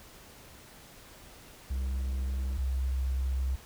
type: tone pair in turn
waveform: triangle / sine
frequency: 65.41 / 65.41 Hz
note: C2 / C2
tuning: 0 / 0 cents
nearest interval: unison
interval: 0 cents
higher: neither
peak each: -27 dBFS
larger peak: neither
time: 1.7-2.58 / 2.58-3.56 s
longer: second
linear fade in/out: 10 ms
effects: pink hiss -52 dBFS RMS until 3.65 s